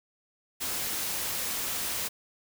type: noise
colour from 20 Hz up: white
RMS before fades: -32 dBFS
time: 0.6-2.09 s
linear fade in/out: 20 ms
effects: none